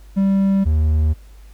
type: tone pair in turn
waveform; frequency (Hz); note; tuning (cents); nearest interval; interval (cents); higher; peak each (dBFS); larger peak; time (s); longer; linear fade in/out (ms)
triangle; 195.1 / 77.43; G3 / D#2; -8 / -8; octave + major third; 1600; first; -11; neither; 0.16-0.65 / 0.65-1.14; neither; 20
effects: added 50 Hz sine -39 dBFS peak until 1.53 s + pink hiss -54 dBFS RMS until 1.53 s